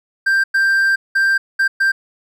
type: tone bursts at uneven times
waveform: triangle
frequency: 1578 Hz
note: G6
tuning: 11 cents sharp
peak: -10 dBFS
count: 5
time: 0.26-0.44 / 0.54-0.96 / 1.15-1.38 / 1.59-1.68 / 1.8-1.92 s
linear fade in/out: 10 ms
effects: none